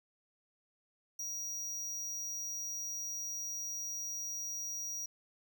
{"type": "tone", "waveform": "square", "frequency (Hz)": 5750, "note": "F8", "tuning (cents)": 50, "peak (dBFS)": -38, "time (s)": [1.19, 5.06], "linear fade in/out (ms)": 5, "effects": []}